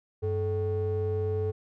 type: ring-modulated tone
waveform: triangle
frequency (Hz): 168.5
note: E3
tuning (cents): +38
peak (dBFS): -21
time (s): 0.22-1.52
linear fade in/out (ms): 20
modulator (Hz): 264
effects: none